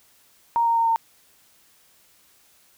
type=tone with pitch steps; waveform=sine; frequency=932.3 / 925.3 / 918.4 / 911.5 Hz; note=A#5 / A#5 / A#5 / A#5; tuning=0 / -13 / -26 / -39 cents; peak=-17 dBFS; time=0.56-0.96 s; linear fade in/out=0 ms; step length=100 ms; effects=white hiss -58 dBFS RMS until 2.77 s